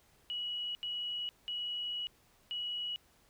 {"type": "tone bursts at uneven times", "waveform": "sine", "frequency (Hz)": 2922, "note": "F#7", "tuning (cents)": -22, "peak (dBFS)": -35, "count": 4, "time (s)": [[0.3, 0.75], [0.83, 1.29], [1.48, 2.07], [2.51, 2.96]], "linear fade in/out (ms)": 0, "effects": ["pink hiss -67 dBFS RMS until 3.29 s"]}